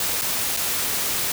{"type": "noise with dropouts", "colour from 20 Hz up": "white", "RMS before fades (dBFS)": -24, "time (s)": [0, 1.32], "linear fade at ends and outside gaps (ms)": 2, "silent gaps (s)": [[0.214, 0.218], [0.566, 0.571]], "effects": []}